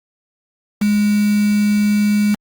sine tone with quantisation, 207.7 Hz, G#3, in tune, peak -12 dBFS, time 0.81-2.35 s, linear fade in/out 10 ms, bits 4, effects Opus 48 kbps

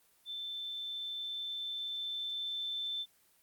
sine tone with level ramp, 3539 Hz, A7, 9 cents sharp, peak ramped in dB -38 to -34 dBFS, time 0.25-3.06 s, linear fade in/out 50 ms, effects white hiss -68 dBFS RMS until 3.42 s + Opus 24 kbps

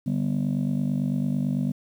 sine chord, G major, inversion second, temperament just, 147 / 196 / 245 Hz, D3 / G3 / B3, +2 / 0 / -14 cents, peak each -25 dBFS, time 0.06-1.72 s, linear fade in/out 10 ms, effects tanh soft clip ceiling -18 dBFS + 9-bit

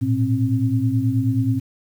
sine tone cluster, 109.5 / 118.9 / 265.6 Hz, A2 / A#2 / C4, -8 / +35 / +26 cents, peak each -21 dBFS, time 0.01-1.6 s, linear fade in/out 20 ms, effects 8-bit

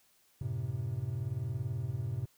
triangle chord, F# diminished, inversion none, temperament equal, 92.5 / 110 / 130.81 Hz, F#2 / A2 / C3, 0 / 0 / 0 cents, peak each -39 / -35 / -34 dBFS, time 0.41-2.26 s, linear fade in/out 5 ms, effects white hiss -68 dBFS RMS until 2.37 s

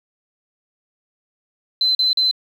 sine tone bursts, 4057 Hz, B7, 46 cents sharp, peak -14 dBFS, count 3, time 1.81-2.312 s, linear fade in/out 2 ms, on 140 ms, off 41 ms, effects 7-bit

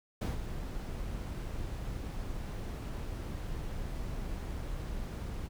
brown noise with ADSR envelope, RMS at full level -30 dBFS, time 0.21-5.49 s, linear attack 9 ms, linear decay 150 ms, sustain -8 dB, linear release 31 ms, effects none

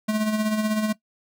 square tone with tremolo, 215.1 Hz, A3, 39 cents flat, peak -20 dBFS, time 0.08-0.93 s, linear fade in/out 10 ms, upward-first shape sine, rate 16 Hz, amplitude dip 50%, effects noise-tail reverb RT60 0.1 s tail -18 dB re dry

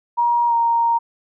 sine tone with pitch glide, 949 to 931.1 Hz, A#5 to A#5, +31 to -2 cents, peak -14 dBFS, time 0.17-0.99 s, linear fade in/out 20 ms, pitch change -33 cents, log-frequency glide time 0.48-0.53 s, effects none

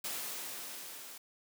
white noise with level ramp, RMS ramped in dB -38 to -49 dBFS, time 0.04-1.18 s, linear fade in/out 5 ms, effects high-pass 200 Hz 12 dB/octave

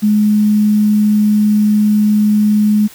sine tone with quantisation, 210.5 Hz, G#3, 24 cents sharp, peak -8 dBFS, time 0.02-2.88 s, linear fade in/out 20 ms, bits 6, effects white hiss -39 dBFS RMS until 2.94 s

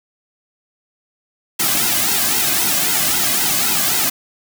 white noise with flanger, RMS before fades -17 dBFS, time 1.59-4.1 s, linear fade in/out 10 ms, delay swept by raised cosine 1.7 to 2.21 ms, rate 3.8 Hz, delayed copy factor -0.95, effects none

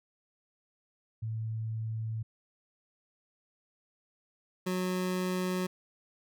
sine / 25% pulse tone pair in turn, 111.2 / 183.3 Hz, A2 / F#3, +19 / -16 cents, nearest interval major sixth, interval 865 cents, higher second, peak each -32 / -26 dBFS, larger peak second, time 1.22-2.23 / 4.66-5.67 s, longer neither, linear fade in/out 10 ms, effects none

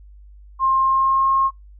sine tone with pitch glide, 1062 to 1075 Hz, C6 to C6, +25 to +47 cents, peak -14 dBFS, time 0.59-1.51 s, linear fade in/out 50 ms, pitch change +22 cents, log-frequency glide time 0.81-1.29 s, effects noise-tail reverb RT60 0.2 s tail -26 dB re dry + added 50 Hz sine -41 dBFS peak until 1.79 s

